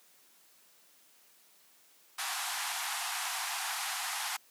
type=band-pass noise; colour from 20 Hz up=pink; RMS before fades=-36 dBFS; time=2.18-4.37 s; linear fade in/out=10 ms; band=710 to 13000 Hz; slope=96 dB/octave; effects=white hiss -63 dBFS RMS until 4.5 s + high-pass 200 Hz 12 dB/octave